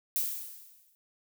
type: noise with exponential decay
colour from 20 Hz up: violet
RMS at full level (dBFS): -28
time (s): 0.16-0.95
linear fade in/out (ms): 0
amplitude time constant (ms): 170
effects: none